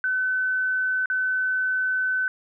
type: tone with dropouts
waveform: sine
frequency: 1515 Hz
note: F#6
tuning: 40 cents sharp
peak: -21 dBFS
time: 0.04-2.28 s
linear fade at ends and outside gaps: 1 ms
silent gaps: 1.058-1.1 s
effects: none